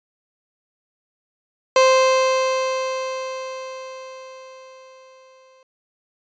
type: tone with exponential decay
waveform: 30% pulse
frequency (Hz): 522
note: C5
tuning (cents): -4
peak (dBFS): -8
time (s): 1.76-5.63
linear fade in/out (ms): 2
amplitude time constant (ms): 840
effects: resampled to 16000 Hz